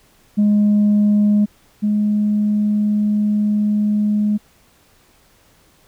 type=tone pair in turn; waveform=sine; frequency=207.7 / 209.3 Hz; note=G#3 / G#3; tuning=0 / +14 cents; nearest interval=unison; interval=14 cents; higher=second; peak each=-9 / -13 dBFS; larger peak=first; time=0.37-1.46 / 1.82-4.38 s; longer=second; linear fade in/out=20 ms; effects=tanh soft clip ceiling -9 dBFS + pink hiss -54 dBFS RMS until 5.87 s